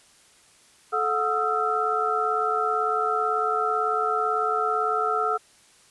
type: tone cluster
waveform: sine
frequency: 434.6 / 727 / 1269 / 1347 Hz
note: A4 / F#5 / D#6 / E6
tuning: -21 / -31 / +34 / +37 cents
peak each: -28 / -28 / -28 / -25 dBFS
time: 0.92-5.38 s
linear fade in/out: 20 ms
effects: white hiss -56 dBFS RMS until 5.9 s + resampled to 24000 Hz